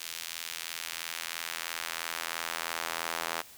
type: tone with high-pass filter sweep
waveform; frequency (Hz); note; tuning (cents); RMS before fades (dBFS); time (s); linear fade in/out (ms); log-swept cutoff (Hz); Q
sawtooth; 83; E2; +12; -37; 0-3.42; 10; 3200 to 870; 0.81
effects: white hiss -52 dBFS RMS until 3.57 s